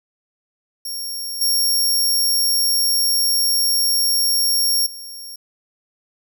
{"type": "tone with level steps", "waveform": "20% pulse", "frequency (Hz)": 5540, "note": "F8", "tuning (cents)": -15, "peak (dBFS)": [-20, -10, -27], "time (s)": [0.85, 5.36], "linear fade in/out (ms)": 5, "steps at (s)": [1.41, 4.86], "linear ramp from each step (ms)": 5, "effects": []}